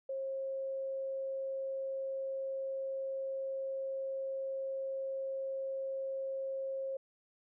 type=tone; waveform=sine; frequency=537 Hz; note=C5; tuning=45 cents sharp; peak=-35 dBFS; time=0.09-6.97 s; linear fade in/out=5 ms; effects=none